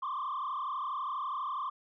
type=tone with frequency modulation; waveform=sine; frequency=1113 Hz; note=C#6; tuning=7 cents sharp; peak=-31 dBFS; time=0.02-1.7 s; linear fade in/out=10 ms; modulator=32.2 Hz; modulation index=2.7; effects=tanh soft clip ceiling -30 dBFS